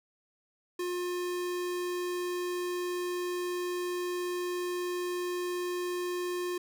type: tone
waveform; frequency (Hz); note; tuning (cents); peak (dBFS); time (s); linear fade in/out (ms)
square; 356.3; F4; +35; -32; 0.79-6.58; 5
effects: none